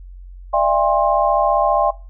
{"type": "tone cluster", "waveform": "sine", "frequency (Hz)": [599, 674, 806, 1060], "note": ["D5", "E5", "G5", "C6"], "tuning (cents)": [34, 38, 48, 22], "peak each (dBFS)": -19, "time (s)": [0.53, 1.91], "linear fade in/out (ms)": 10, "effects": ["noise-tail reverb RT60 0.3 s tail -19 dB re dry", "added 45 Hz sine -34 dBFS peak until 2.09 s"]}